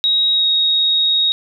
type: tone with pitch glide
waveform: sine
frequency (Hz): 3800 to 3763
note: A#7 to A#7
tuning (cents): +33 to +16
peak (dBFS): -12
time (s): 0.04-1.32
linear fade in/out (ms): 0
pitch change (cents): -17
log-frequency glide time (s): 0.33-0.45
effects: none